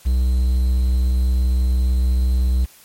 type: tone with quantisation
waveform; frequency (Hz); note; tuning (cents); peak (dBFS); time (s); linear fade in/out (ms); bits
triangle; 63; B1; +35; -12; 0.05-2.66; 20; 7
effects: white hiss -48 dBFS RMS until 2.84 s + MP3 64 kbps